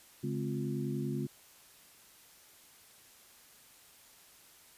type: harmonic tone with a mistuned harmonic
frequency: 70.5 Hz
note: C#2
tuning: 30 cents sharp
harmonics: 2 / 3 / 4 / 5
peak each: -36 / -38 / -39 / -40 dBFS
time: 0.23-1.27 s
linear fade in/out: 10 ms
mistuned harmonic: 4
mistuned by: -130 cents
effects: white hiss -59 dBFS RMS until 4.77 s + resampled to 32000 Hz